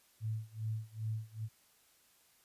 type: tone with tremolo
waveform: sine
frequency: 110 Hz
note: A2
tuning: in tune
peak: -33 dBFS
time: 0.2-1.49 s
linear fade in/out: 50 ms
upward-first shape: sine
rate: 2.5 Hz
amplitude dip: 95%
effects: white hiss -68 dBFS RMS until 2.44 s + resampled to 32000 Hz